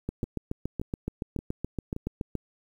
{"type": "two click trains", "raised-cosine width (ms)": 3, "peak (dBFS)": [-17, -21], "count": [17, 4], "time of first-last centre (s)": [[0.09, 2.353], [0.24, 1.964]], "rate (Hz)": [7.07, 1.74], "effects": ["9-bit"]}